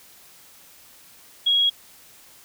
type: tone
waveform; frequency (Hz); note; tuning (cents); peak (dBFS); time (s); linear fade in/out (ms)
sine; 3308; G#7; -8; -16; 1.46-1.7; 10
effects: white hiss -50 dBFS RMS until 2.44 s